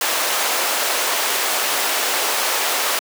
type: high-pass noise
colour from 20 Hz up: pink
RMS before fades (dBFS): -20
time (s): 0.01-2.99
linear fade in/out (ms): 2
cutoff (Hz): 560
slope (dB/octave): 12
effects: high-pass 300 Hz 12 dB/octave